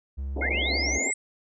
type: tone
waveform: triangle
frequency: 68.2 Hz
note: C#2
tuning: 28 cents flat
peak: -27 dBFS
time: 0.17-0.99 s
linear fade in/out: 20 ms
type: band-pass noise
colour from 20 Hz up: pink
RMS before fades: -34 dBFS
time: 0.36-1.11 s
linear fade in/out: 5 ms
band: 240 to 780 Hz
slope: 48 dB/octave
type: tone with vibrato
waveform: sine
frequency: 2109 Hz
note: C7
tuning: 13 cents sharp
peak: -27 dBFS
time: 0.41-1.13 s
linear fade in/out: 5 ms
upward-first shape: sine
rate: 12 Hz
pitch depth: 29 cents each way
type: linear sweep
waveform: sine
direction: up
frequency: 1396.9 to 8050 Hz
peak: -28 dBFS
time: 0.42-1.14 s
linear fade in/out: 5 ms
effects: none